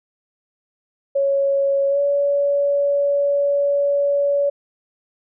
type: tone with pitch glide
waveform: sine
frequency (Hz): 554 to 567.6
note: C#5 to C#5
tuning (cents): -1 to +41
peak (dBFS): -15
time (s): 1.15-4.5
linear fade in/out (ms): 10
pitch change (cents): +42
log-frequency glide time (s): 1.89-1.99
effects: none